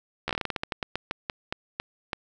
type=slowing click train; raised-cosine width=0.3 ms; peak=-12 dBFS; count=19; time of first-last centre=0.28-2.132 s; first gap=13 ms; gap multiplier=1.21; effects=none